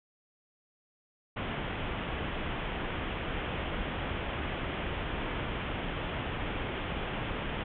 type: low-pass noise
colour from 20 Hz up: pink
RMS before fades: -35 dBFS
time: 1.36-7.64 s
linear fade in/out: 10 ms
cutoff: 3400 Hz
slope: 96 dB/octave
effects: none